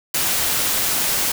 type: noise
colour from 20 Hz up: white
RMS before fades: -20 dBFS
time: 0.14-1.32 s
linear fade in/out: 5 ms
effects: none